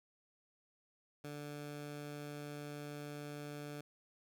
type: tone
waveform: 15% pulse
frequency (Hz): 146.6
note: D3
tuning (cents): -3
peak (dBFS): -38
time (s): 1.24-3.81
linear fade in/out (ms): 5
effects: none